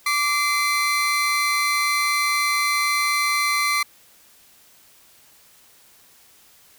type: tone pair together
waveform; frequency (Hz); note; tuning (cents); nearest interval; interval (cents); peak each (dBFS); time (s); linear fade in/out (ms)
30% pulse; 1167 / 2063; D6 / C7; -11 / -25; minor seventh; 986; -19; 0.06-3.83; 5
effects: white hiss -53 dBFS RMS until 6.78 s